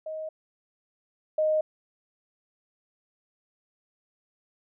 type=tone pair in turn; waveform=sine; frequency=628 / 620.4 Hz; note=D#5 / D#5; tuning=+16 / -5 cents; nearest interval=unison; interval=21 cents; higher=first; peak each=-32 / -21 dBFS; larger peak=second; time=0.06-0.29 / 1.38-1.61 s; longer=neither; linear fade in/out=5 ms; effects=none